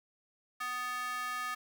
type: tone with high-pass filter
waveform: square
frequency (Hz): 248.7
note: B3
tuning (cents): +12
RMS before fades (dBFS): -37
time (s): 0.6-1.55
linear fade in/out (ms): 10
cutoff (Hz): 1400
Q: 5.4
effects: 10-bit